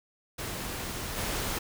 pink noise with level steps, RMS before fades -36 / -32 dBFS, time 0.38-1.59 s, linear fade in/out 10 ms, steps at 1.16 s, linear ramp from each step 20 ms, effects none

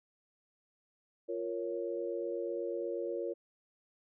sine chord, Bb minor, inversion second, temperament equal, 349.2 / 466.2 / 554.4 Hz, F4 / Bb4 / Db5, 0 / 0 / 0 cents, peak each -38 / -38 / -39 dBFS, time 1.28-3.34 s, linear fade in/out 20 ms, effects none

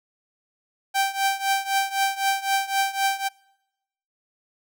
sawtooth tone with tremolo, 782 Hz, G5, 4 cents flat, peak -14 dBFS, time 0.94-3.29 s, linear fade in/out 20 ms, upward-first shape triangle, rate 3.9 Hz, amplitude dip 90%, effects noise-tail reverb RT60 0.9 s tail -26 dB re dry

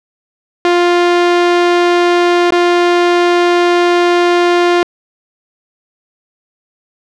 sawtooth tone with dropouts, 350.3 Hz, F4, 5 cents sharp, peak -4 dBFS, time 0.65-4.83 s, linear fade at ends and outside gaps 1 ms, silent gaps 2.506-2.522 s, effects low-pass 4000 Hz 12 dB/octave

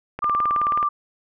click train, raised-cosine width 0.5 ms, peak -15 dBFS, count 13, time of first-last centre 0.19-0.828 s, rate 18.8 Hz
sine tone with vibrato, 1187 Hz, D6, 18 cents sharp, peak -18 dBFS, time 0.22-0.89 s, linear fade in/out 10 ms, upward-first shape sine, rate 5.8 Hz, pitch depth 16 cents each way
effects none

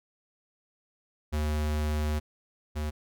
square tone pair in turn, 75.7 / 75.7 Hz, D#2 / D#2, -47 / -47 cents, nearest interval unison, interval 0 cents, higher neither, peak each -27 / -30 dBFS, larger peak first, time 1.32-2.2 / 2.75-2.91 s, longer first, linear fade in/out 20 ms, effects none

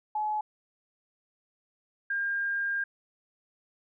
sine tone pair in turn, 851 / 1606.5 Hz, G#5 / G6, +42 / +42 cents, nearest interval major seventh, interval 1100 cents, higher second, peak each -27 dBFS, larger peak neither, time 0.15-0.41 / 2.1-2.84 s, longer second, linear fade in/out 5 ms, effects none

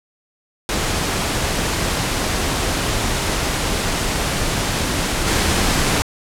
pink noise with level steps, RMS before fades -20 / -17 dBFS, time 0.69-6.02 s, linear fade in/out 0 ms, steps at 5.26 s, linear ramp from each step 20 ms, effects low-pass 10000 Hz 12 dB/octave

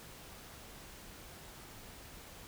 silence, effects pink hiss -52 dBFS RMS until 2.47 s

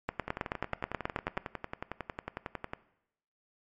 two click trains, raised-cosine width 0.5 ms, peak -20 / -15 dBFS, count 28 / 13, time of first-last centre 0.28-2.735 / 0.09-1.376 s, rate 11 / 9.33 Hz, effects noise-tail reverb RT60 0.8 s tail -18 dB re dry + MP3 48 kbps

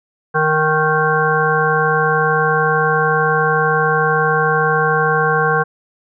harmonic tone, 155.56 Hz, D#3, in tune, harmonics 1 / 3 / 5 / 7 / 9 / 10, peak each -21 / -18 / -20 / -19 / -23 / -18 dBFS, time 0.34-5.64 s, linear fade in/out 20 ms, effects none

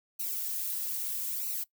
violet noise with flanger, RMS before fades -34 dBFS, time 0.19-1.64 s, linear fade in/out 10 ms, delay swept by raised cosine 0.58 to 4.38 ms, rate 0.78 Hz, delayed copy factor -0.85, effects noise-tail reverb RT60 0.1 s tail -19 dB re dry

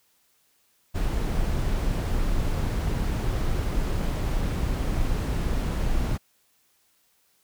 brown noise, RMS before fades -25 dBFS, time 0.94-6.18 s, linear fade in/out 20 ms, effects white hiss -66 dBFS RMS until 7.43 s

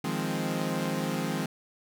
sawtooth chord, F minor seventh, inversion third, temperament equal, 155.56 / 174.61 / 207.7 / 261.6 Hz, Eb3 / F3 / Ab3 / C4, 0 / 0 / 0 / 0 cents, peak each -30 dBFS, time 0.04-1.46 s, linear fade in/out 5 ms, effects none

